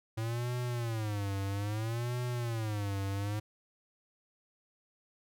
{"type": "tone with vibrato", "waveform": "square", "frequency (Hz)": 110, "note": "A2", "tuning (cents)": 0, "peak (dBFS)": -33, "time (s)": [0.17, 3.4], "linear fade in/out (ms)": 10, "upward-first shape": "sine", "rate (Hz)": 0.61, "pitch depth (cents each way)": 200, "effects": []}